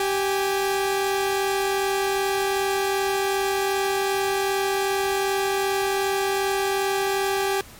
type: tone pair together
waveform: sawtooth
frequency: 390 / 822.6 Hz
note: G4 / G#5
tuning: -9 / -17 cents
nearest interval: octave + minor second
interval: 1292 cents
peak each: -18 / -24 dBFS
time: 0-7.61 s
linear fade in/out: 2 ms
effects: pink hiss -45 dBFS RMS until 7.79 s + MP3 64 kbps